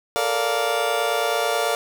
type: chord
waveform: 30% pulse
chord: Bb major seventh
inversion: third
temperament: just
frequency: 437 / 466.2 / 582.7 / 699.2 Hz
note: A4 / Bb4 / D5 / F5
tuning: -12 / 0 / -14 / +2 cents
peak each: -26 / -24 / -23 / -22 dBFS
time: 0.16-1.75 s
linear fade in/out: 0 ms
effects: none